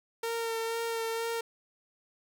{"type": "tone with vibrato", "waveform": "sawtooth", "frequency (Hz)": 457.1, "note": "A#4", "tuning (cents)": -34, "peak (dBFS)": -27, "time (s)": [0.23, 1.41], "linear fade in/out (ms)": 5, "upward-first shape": "sine", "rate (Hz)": 2.1, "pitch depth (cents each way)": 18, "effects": []}